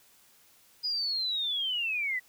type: linear sweep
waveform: sine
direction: down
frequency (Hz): 4978 to 1937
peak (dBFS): -28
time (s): 0.83-2.2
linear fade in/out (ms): 20
effects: white hiss -61 dBFS RMS until 2.28 s